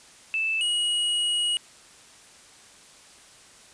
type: tone pair in turn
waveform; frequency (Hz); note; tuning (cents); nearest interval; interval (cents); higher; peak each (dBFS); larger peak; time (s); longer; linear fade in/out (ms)
sine / square; 2637 / 2900; E7 / F#7; 0 / -35; major second; 165; second; -23; neither; 0.34-0.61 / 0.61-1.57; second; 0
effects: white hiss -51 dBFS RMS until 3.73 s + resampled to 22050 Hz